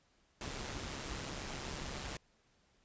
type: noise with amplitude modulation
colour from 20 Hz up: pink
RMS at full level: -40 dBFS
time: 0.41-2.17 s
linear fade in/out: 2 ms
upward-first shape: sine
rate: 137 Hz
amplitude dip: 55%
effects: pink hiss -72 dBFS RMS until 2.84 s + resampled to 16000 Hz